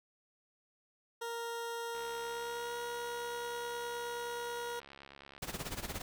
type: tone with pitch glide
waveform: 20% pulse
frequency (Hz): 466.2 to 476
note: A#4 to A#4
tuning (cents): 0 to +36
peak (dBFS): -33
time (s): 1.21-4.8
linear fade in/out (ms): 10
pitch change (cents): +36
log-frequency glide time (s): 2.19-2.76
type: click train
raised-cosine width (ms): 0.3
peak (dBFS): -35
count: 239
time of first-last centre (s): 1.95-5.379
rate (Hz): 69.4
type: noise with tremolo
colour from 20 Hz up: pink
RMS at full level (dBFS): -38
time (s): 5.42-6.02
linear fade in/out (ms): 5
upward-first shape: sine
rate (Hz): 17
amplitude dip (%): 80
effects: none